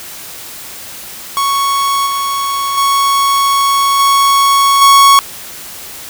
45% pulse tone with level steps, 1108.7 Hz, C#6, in tune, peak -11 / -14 / -9 / -7 / -3 dBFS, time 1.37-5.19 s, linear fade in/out 0 ms, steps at 2.06 / 2.77 / 3.99 / 4.81 s, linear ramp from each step 10 ms, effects white hiss -29 dBFS RMS until 6.09 s

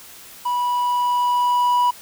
triangle tone with level ramp, 979 Hz, B5, 15 cents flat, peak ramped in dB -17 to -12 dBFS, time 0.45-1.91 s, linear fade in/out 10 ms, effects white hiss -42 dBFS RMS until 2.01 s

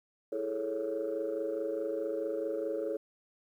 sine chord, A major seventh, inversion second, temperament equal, 329.6 / 415.3 / 440 / 554.4 Hz, E4 / G#4 / A4 / C#5, 0 / 0 / 0 / 0 cents, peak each -38 / -38 / -35 / -35 dBFS, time 0.32-2.97 s, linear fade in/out 5 ms, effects tanh soft clip ceiling -25 dBFS + 11-bit

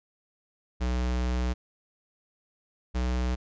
square tone pair in turn, 61.74 / 62.06 Hz, B1 / B1, 0 / +9 cents, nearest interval unison, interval 9 cents, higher second, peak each -26 dBFS, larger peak neither, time 0.8-1.54 / 2.94-3.36 s, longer first, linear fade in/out 20 ms, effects resampled to 16000 Hz

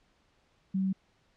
sine tone, 190.9 Hz, G3, 46 cents flat, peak -26 dBFS, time 0.74-0.93 s, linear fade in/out 10 ms, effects pink hiss -69 dBFS RMS until 1.36 s + low-pass 5000 Hz 12 dB/octave

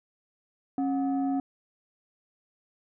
sine tone pair together, 272.8 / 728.3 Hz, C#4 / F#5, -28 / -28 cents, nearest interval octave + perfect fourth, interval 1700 cents, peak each -24 / -31 dBFS, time 0.78-1.4 s, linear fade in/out 2 ms, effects tanh soft clip ceiling -21 dBFS

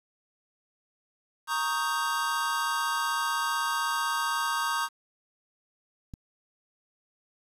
square chord, Eb dominant seventh, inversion second, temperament equal, 932.3 / 1108.7 / 1244.5 / 1568 Hz, Bb5 / Db6 / Eb6 / G6, 0 / 0 / 0 / 0 cents, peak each -33 dBFS, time 1.47-4.89 s, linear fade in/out 50 ms
click, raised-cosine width 5 ms, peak -27 dBFS, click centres 6.138 s
effects resampled to 32000 Hz + 9-bit

